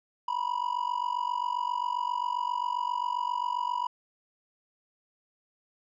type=tone with amplitude modulation; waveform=triangle; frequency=975 Hz; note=B5; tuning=23 cents flat; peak=-22 dBFS; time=0.28-3.87 s; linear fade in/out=5 ms; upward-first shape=sine; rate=47.5 Hz; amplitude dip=90%; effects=resampled to 16000 Hz